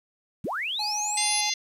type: linear sweep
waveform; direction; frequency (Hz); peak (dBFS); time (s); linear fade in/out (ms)
sine; up; 100 to 10750; -27; 0.44-1.41; 5
type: tone with vibrato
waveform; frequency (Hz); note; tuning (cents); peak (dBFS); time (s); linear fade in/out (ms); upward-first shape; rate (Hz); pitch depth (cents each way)
square; 840; G#5; +19; -31; 0.79-1.5; 5; sine; 12; 10
type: harmonic tone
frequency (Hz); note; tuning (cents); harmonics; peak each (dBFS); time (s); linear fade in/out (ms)
692; F5; -16; 3 / 4 / 5 / 6 / 7 / 8 / 9; -33 / -35 / -33 / -32 / -31 / -37 / -30; 1.17-1.54; 5
effects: resampled to 32000 Hz + 9-bit